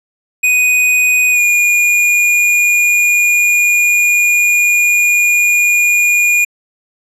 square tone with pitch glide, 2489 to 2434 Hz, D#7 to D#7, 0 to -39 cents, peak -9 dBFS, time 0.43-6.45 s, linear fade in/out 10 ms, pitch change -39 cents, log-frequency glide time 1.31-1.41 s, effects low-pass 12000 Hz 12 dB/octave

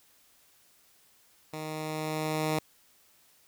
10% pulse tone with level ramp, 155.56 Hz, D#3, in tune, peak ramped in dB -28 to -18 dBFS, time 1.53-2.59 s, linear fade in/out 5 ms, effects white hiss -63 dBFS RMS until 3.47 s

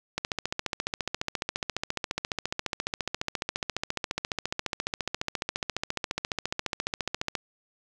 click train, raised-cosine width 0.2 ms, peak -11 dBFS, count 105, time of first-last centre 0.18-7.352 s, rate 14.5 Hz, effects none

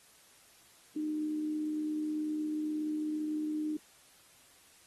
sine tone with amplitude modulation, 305.8 Hz, D#4, 30 cents flat, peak -30 dBFS, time 0.96-3.77 s, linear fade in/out 5 ms, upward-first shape sine, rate 78.1 Hz, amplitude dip 30%, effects white hiss -61 dBFS RMS until 4.86 s + AAC 32 kbps

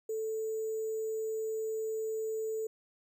sine tone with sample-and-hold, 440 Hz, A4, in tune, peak -32 dBFS, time 0.09-2.67 s, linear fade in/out 5 ms, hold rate 7350 Hz, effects none

